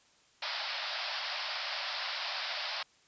white band-pass noise, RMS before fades -37 dBFS, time 0.42-2.83 s, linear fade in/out 5 ms, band 570 to 5200 Hz, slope 96 dB/octave, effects white hiss -65 dBFS RMS until 3.07 s + resampled to 16000 Hz

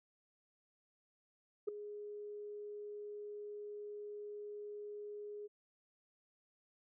sine tone with ADSR envelope, 415.3 Hz, G#4, in tune, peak -30 dBFS, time 1.67-5.48 s, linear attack 15 ms, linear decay 6 ms, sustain -14 dB, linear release 24 ms, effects tanh soft clip ceiling -30 dBFS

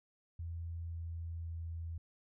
sine tone with pitch steps, 83.9 / 83.42 / 82.94 Hz, E2 / E2 / E2, +31 / +21 / +11 cents, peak -39 dBFS, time 0.39-1.98 s, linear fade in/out 5 ms, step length 530 ms, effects none

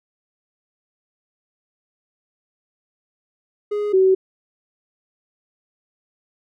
triangle / sine tone pair in turn, 415.3 / 378.6 Hz, G#4 / F#4, 0 / +40 cents, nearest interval major second, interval 160 cents, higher first, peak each -18 / -11 dBFS, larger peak second, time 3.71-3.93 / 3.93-4.15 s, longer neither, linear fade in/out 10 ms, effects none

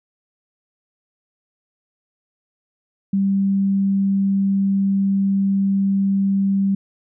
sine tone, 196 Hz, G3, in tune, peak -15 dBFS, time 3.13-6.75 s, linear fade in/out 5 ms, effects none

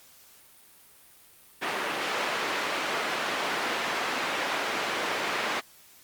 white band-pass noise, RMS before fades -30 dBFS, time 1.61-5.61 s, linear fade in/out 20 ms, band 290 to 2200 Hz, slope 12 dB/octave, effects white hiss -55 dBFS RMS until 6.03 s + Opus 48 kbps

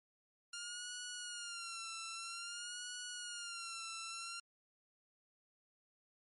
10% pulse tone with vibrato, 1400 Hz, F6, 4 cents sharp, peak -35 dBFS, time 0.53-4.4 s, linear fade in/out 5 ms, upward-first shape sine, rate 0.51 Hz, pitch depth 78 cents each way, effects MP3 48 kbps

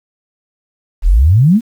sine exponential sweep, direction up, 34.6 to 246.9 Hz, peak -5 dBFS, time 1.02-1.61 s, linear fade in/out 50 ms, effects 7-bit

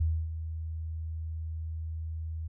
sine tone with ADSR envelope, 80.3 Hz, E2, 45 cents flat, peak -23 dBFS, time 0-2.48 s, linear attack 11 ms, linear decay 270 ms, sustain -10 dB, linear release 12 ms, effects none

